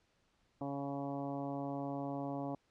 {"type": "harmonic tone", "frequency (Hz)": 140, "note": "C#3", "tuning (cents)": 18, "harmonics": [1, 2, 3, 4, 5, 6, 7, 8], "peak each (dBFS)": [-45, -40, -50, -45, -45, -49, -52, -55], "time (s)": [0.61, 2.55], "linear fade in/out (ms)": 2, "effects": ["pink hiss -75 dBFS RMS until 2.7 s", "low-pass 6000 Hz 12 dB/octave"]}